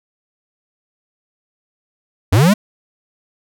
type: linear sweep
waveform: square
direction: up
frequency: 82.6 to 220.8 Hz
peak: -9 dBFS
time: 2.32-2.54 s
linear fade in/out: 10 ms
effects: none